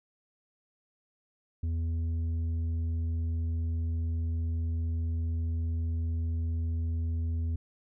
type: tone with tanh clipping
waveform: triangle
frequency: 82.41 Hz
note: E2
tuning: in tune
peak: -29 dBFS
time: 1.63-7.56 s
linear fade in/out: 5 ms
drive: 10 dB
effects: none